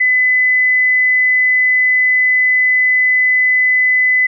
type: tone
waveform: sine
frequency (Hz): 2010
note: B6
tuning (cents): +30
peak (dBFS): -9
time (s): 0-4.27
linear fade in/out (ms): 10
effects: none